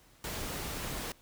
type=noise; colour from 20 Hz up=pink; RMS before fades=-38 dBFS; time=0.24-1.12 s; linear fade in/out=2 ms; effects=pink hiss -62 dBFS RMS until 1.21 s